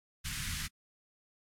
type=band-stop noise; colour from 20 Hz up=pink; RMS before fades=-37 dBFS; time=0.24-0.68 s; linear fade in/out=20 ms; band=180 to 1500 Hz; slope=24 dB/octave; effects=low-pass 12000 Hz 12 dB/octave + AAC 64 kbps